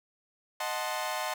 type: chord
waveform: sawtooth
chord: D# diminished seventh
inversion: none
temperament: equal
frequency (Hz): 622.3 / 740 / 880 / 1046.5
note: D#5 / F#5 / A5 / C6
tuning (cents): 0 / 0 / 0 / 0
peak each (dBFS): -33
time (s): 0.6-1.34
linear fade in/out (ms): 5
effects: none